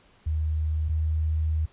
sine tone pair in turn, 77.78 / 78.46 Hz, D#2 / D#2, 0 / +15 cents, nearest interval unison, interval 15 cents, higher second, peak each -23 / -22 dBFS, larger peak second, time 0.26-0.89 / 0.89-1.66 s, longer second, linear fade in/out 10 ms, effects pink hiss -59 dBFS RMS until 1.72 s + resampled to 8000 Hz

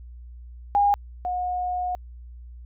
sine tone pair in turn, 812 / 723.4 Hz, G#5 / F#5, -39 / -39 cents, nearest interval major second, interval 200 cents, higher first, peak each -16 / -24 dBFS, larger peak first, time 0.75-0.94 / 1.25-1.95 s, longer second, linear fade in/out 0 ms, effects added 60 Hz sine -39 dBFS peak until 2.65 s

